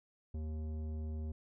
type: tone with tanh clipping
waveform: triangle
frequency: 77.78 Hz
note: D#2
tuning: in tune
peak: -39 dBFS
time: 0.34-1.32 s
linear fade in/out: 5 ms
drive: 17 dB
effects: none